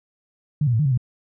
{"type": "tone with pitch steps", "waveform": "sine", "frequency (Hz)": [149.5, 122.2, 111.5, 151.8, 134.7, 123.8], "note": ["D3", "B2", "A2", "D#3", "C#3", "B2"], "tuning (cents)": [31, -18, 23, -42, -49, 5], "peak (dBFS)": -16, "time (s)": [0.61, 0.976], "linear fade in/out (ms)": 5, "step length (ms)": 61, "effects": []}